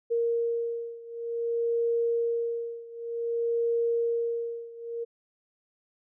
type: beating tone pair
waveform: sine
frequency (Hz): 466.2 / 466.74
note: A#4 / A#4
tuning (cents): 0 / +2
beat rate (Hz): 0.54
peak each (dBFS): -28 / -30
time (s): 0.1-5.05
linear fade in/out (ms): 20
effects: none